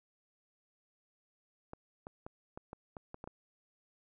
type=clicks; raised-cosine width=1 ms; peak=-30 dBFS; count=9; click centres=1.734 / 2.069 / 2.265 / 2.575 / 2.731 / 2.968 / 3.144 / 3.241 / 3.275 s; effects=none